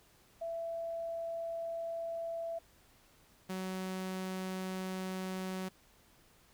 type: tone pair in turn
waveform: sine / sawtooth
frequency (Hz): 667 / 187.17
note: E5 / F#3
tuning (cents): +20 / +20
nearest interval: octave + minor seventh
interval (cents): 2200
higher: first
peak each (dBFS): -36 / -33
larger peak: second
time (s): 0.41-2.59 / 3.49-5.69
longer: second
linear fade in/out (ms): 10
effects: pink hiss -65 dBFS RMS until 6.53 s